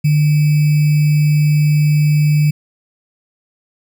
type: tone with sample-and-hold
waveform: sine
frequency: 150 Hz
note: D3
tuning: 37 cents sharp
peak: -9 dBFS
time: 0.04-2.51 s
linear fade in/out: 10 ms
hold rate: 2450 Hz
effects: none